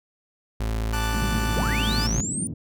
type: tone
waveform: 35% pulse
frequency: 55.1 Hz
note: A1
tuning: 3 cents sharp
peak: -22 dBFS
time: 0.6-2.21 s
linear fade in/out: 5 ms
type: chord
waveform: sawtooth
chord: D major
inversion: second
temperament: equal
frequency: 880 / 1174.7 / 1480 Hz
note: A5 / D6 / F#6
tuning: 0 / 0 / 0 cents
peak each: -28 / -30 / -29 dBFS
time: 0.93-2.07 s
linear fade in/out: 5 ms
type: band-pass noise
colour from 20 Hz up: white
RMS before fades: -30 dBFS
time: 1.13-2.54 s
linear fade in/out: 5 ms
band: 110 to 240 Hz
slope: 24 dB/octave
type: linear sweep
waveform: sine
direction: up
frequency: 294.9 to 9397 Hz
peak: -27 dBFS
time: 1.56-2.47 s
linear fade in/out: 0 ms
effects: none